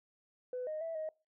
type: tone with pitch steps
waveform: sine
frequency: 501 / 619 / 657 / 627 Hz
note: B4 / D#5 / E5 / D#5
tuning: +25 / -9 / -6 / +13 cents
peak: -35 dBFS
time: 0.53-1.09 s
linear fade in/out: 2 ms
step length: 140 ms
effects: noise-tail reverb RT60 0.3 s tail -25 dB re dry + tanh soft clip ceiling -32 dBFS